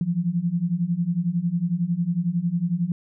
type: beating tone pair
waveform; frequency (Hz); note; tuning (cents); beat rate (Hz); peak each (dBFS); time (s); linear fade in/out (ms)
sine; 166.5 / 177.5; E3 / F3; +18 / +28; 11; -25 / -23; 0.01-2.92; 2
effects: none